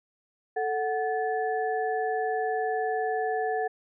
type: tone cluster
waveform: sine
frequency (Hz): 440.1 / 740 / 1733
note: A4 / F#5 / A6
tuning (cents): 0 / 0 / -27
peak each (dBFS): -29 / -28 / -36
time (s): 0.56-3.68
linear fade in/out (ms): 10
effects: none